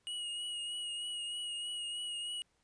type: tone with vibrato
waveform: square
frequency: 2891 Hz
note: F#7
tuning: 41 cents flat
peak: -38 dBFS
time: 0.07-2.42 s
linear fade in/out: 0 ms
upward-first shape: triangle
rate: 3.2 Hz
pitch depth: 29 cents each way
effects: pink hiss -75 dBFS RMS until 2.63 s + resampled to 22050 Hz